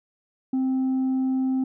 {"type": "tone", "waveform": "sine", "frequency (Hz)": 261.6, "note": "C4", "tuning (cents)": 0, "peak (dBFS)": -18, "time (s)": [0.53, 1.64], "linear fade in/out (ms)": 5, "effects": ["tanh soft clip ceiling -20 dBFS"]}